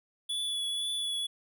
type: tone with vibrato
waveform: square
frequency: 3422 Hz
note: A7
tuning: 49 cents flat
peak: -31 dBFS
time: 0.29-1.27 s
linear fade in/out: 10 ms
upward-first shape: triangle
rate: 2 Hz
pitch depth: 22 cents each way
effects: none